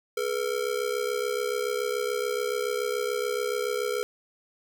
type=ring-modulated tone; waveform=square; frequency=454.9 Hz; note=A#4; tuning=42 cents flat; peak=-24 dBFS; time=0.17-4.03 s; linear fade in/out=0 ms; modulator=33.5 Hz; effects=none